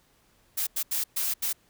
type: noise bursts at uneven times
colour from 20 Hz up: blue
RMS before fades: -28 dBFS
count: 5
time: 0.57-0.67 / 0.76-0.83 / 0.91-1.04 / 1.16-1.34 / 1.42-1.53 s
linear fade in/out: 10 ms
effects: pink hiss -64 dBFS RMS until 1.69 s